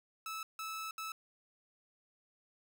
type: tone bursts at uneven times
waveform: sawtooth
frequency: 1307 Hz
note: E6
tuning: 15 cents flat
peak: -36 dBFS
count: 3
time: 0.26-0.43 / 0.59-0.91 / 0.98-1.12 s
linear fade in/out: 2 ms
effects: none